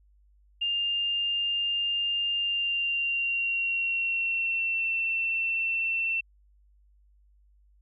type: tone with pitch glide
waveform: sine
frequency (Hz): 2805 to 2692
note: F7 to E7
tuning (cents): +7 to +36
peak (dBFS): -25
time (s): 0.61-6.21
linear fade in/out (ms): 10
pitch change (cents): -71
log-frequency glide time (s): 2.36-4.88
effects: added 50 Hz sine -58 dBFS peak until 7.81 s